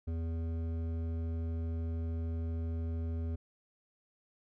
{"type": "tone with hard clipping", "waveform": "triangle", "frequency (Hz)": 82.41, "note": "E2", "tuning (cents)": 0, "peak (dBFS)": -35, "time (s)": [0.07, 3.36], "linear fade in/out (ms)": 10, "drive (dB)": 15, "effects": []}